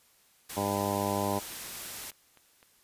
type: noise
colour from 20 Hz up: white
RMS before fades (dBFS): -40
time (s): 0.49-2.11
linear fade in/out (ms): 10
type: harmonic tone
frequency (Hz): 100.3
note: G2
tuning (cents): +40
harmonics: 1 / 2 / 3 / 4 / 5 / 6 / 7 / 8 / 9 / 10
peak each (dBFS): -37 / -35 / -37 / -37 / -39 / -35 / -40 / -36 / -38 / -37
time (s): 0.56-1.4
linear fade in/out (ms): 20
type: click train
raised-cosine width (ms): 0.3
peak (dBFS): -39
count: 6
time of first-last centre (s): 1.35-2.629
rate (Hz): 3.91
effects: white hiss -64 dBFS RMS until 2.83 s + resampled to 32000 Hz